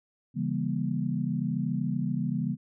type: chord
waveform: sine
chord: C# diminished seventh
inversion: none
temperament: just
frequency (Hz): 138.59 / 166.31 / 199.57 / 239.5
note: C#3 / E3 / G3 / Bb3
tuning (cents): 0 / +16 / +31 / +47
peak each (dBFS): -32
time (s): 0.34-2.57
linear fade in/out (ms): 50
effects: none